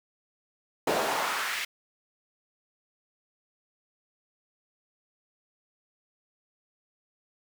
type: noise with high-pass filter sweep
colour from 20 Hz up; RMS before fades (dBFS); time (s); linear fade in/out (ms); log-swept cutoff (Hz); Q
brown; -29; 0.87-1.65; 5; 460 to 2300; 1.5
effects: none